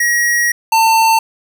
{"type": "tone pair in turn", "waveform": "square", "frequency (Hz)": [1900, 896.7], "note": ["A#6", "A5"], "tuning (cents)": [33, 33], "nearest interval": "octave + minor second", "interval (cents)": 1300, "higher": "first", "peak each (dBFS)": [-12, -9], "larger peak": "second", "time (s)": [[0, 0.52], [0.72, 1.19]], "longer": "first", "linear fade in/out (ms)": 5, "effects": []}